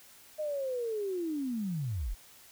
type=linear sweep; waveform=sine; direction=down; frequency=623 to 30.94 Hz; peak=-31 dBFS; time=0.38-2.15 s; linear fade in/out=20 ms; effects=white hiss -56 dBFS RMS until 2.51 s